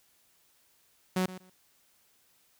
sawtooth tone with echo, 185 Hz, F#3, in tune, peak -22 dBFS, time 1.16-1.26 s, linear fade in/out 5 ms, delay 120 ms, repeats 2, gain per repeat -15 dB, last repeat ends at 1.5 s, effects white hiss -67 dBFS RMS until 2.59 s

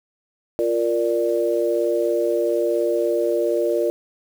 sine chord, Bb major, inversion second, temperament equal, 349.2 / 466.2 / 587.3 Hz, F4 / Bb4 / D5, 0 / 0 / 0 cents, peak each -22 dBFS, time 0.59-3.9 s, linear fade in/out 0 ms, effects 7-bit

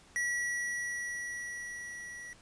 square tone with level ramp, 1935 Hz, B6, 36 cents flat, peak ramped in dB -30 to -44 dBFS, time 0.16-2.33 s, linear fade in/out 0 ms, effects pink hiss -59 dBFS RMS until 2.41 s + resampled to 22050 Hz

